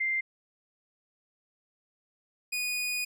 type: tone pair in turn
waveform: sine / sawtooth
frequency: 2093 / 2475 Hz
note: C7 / D#7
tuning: 0 / -10 cents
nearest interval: minor third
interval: 290 cents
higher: second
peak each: -26 dBFS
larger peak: neither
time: 0-0.21 / 2.52-3.05 s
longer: second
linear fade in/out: 10 ms
effects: none